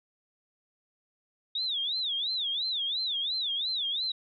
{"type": "tone with vibrato", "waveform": "sine", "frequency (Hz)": 3634, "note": "A#7", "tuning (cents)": -45, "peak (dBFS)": -28, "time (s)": [1.55, 4.12], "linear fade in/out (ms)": 5, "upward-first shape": "sine", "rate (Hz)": 2.9, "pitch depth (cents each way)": 220, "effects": []}